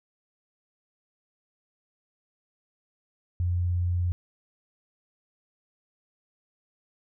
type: tone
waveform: sine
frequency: 88.3 Hz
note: F2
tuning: 20 cents sharp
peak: -23 dBFS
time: 3.4-4.12 s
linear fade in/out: 0 ms
effects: none